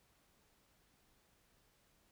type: silence
effects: pink hiss -73 dBFS RMS until 2.11 s